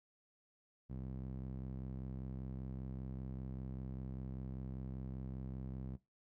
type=tone with band-pass filter; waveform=sawtooth; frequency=65.1 Hz; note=C2; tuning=8 cents flat; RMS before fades=-45 dBFS; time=0.89-5.97 s; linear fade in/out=20 ms; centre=160 Hz; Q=1.2; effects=noise-tail reverb RT60 0.2 s tail -18 dB re dry